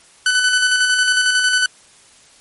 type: tone with tremolo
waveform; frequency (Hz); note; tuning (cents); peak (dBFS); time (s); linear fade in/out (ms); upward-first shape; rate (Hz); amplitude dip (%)
sawtooth; 1500; F#6; +23; -8; 0.26-1.66; 2; square; 11; 35
effects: white hiss -48 dBFS RMS until 2.4 s + MP3 48 kbps